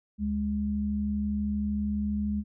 sine tone pair together, 73.29 / 207.3 Hz, D2 / G#3, -3 / -3 cents, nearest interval octave + tritone, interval 1800 cents, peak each -33 / -27 dBFS, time 0.18-2.44 s, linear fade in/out 50 ms, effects none

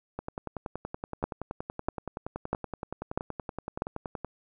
two click trains, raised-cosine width 1 ms, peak -13 / -20 dBFS, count 5 / 44, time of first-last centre 1.24-3.821 / 0.19-4.247 s, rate 1.55 / 10.6 Hz, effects none

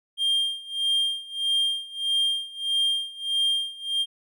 triangle tone with tremolo, 3200 Hz, G7, 35 cents sharp, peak -18 dBFS, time 0.17-4.06 s, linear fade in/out 50 ms, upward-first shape sine, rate 1.6 Hz, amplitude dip 90%, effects none

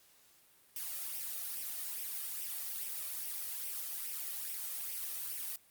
blue noise with flanger, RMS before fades -40 dBFS, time 0.76-5.56 s, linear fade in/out 2 ms, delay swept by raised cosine 0.35 to 1.65 ms, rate 2.4 Hz, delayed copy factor +0.5, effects white hiss -65 dBFS RMS until 5.7 s + Opus 48 kbps

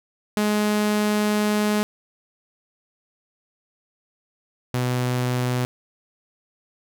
sawtooth tone pair in turn, 210 / 124.87 Hz, G#3 / B2, +19 / +20 cents, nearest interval major sixth, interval 899 cents, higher first, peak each -15 / -17 dBFS, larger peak first, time 0.37-1.83 / 4.74-5.65 s, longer first, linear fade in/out 0 ms, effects none

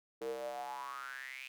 square tone with high-pass filter sweep, 65.41 Hz, C2, in tune, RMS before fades -43 dBFS, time 0.21-1.48 s, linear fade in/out 5 ms, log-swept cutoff 410 to 2600 Hz, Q 8.9, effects none

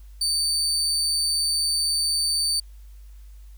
30% pulse tone, 4578 Hz, D8, 45 cents flat, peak -18 dBFS, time 0.21-2.6 s, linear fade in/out 5 ms, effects added 50 Hz sine -41 dBFS peak until 3.57 s + white hiss -62 dBFS RMS until 3.57 s

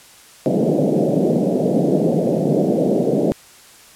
pink band-pass noise, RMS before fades -17 dBFS, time 0.46-3.32 s, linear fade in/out 0 ms, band 150 to 640 Hz, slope 48 dB/octave, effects white hiss -45 dBFS RMS until 3.95 s + low-pass 11000 Hz 12 dB/octave

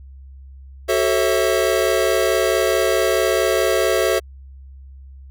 square tone cluster, 375.6 / 440.2 / 539 / 655 Hz, F#4 / A4 / C#5 / E5, +26 / +1 / -49 / -11 cents, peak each -22 dBFS, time 0.88-4.2 s, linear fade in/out 20 ms, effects added 67 Hz sine -37 dBFS peak until 5.3 s

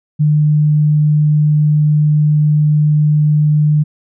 sine tone, 150.6 Hz, D3, 44 cents sharp, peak -8 dBFS, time 0.19-3.84 s, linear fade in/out 20 ms, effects none

